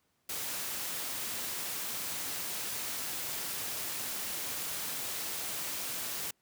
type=noise; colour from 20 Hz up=white; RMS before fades=-37 dBFS; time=0.29-6.31 s; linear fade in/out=5 ms; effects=pink hiss -75 dBFS RMS until 6.41 s + high-pass 80 Hz 12 dB/octave